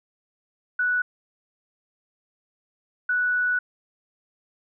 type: tone pair in turn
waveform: sine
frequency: 1477 / 1477 Hz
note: F#6 / F#6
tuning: -3 / -3 cents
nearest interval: unison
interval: 0 cents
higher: neither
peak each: -20 dBFS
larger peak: neither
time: 0.79-1.02 / 3.09-3.59 s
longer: second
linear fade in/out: 5 ms
effects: none